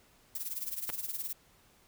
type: noise with tremolo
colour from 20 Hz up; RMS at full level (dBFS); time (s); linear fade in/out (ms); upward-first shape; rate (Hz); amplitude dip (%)
violet; -35; 0.35-1.33; 2; sine; 19; 75
type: clicks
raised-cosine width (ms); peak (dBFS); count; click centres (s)
0.3; -22; 2; 0.893 / 0.9
effects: pink hiss -64 dBFS RMS until 1.87 s